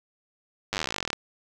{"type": "slowing click train", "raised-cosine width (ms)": 0.2, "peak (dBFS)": -10, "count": 25, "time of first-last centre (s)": [0.73, 1.131], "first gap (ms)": 9, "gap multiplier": 1.05, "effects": []}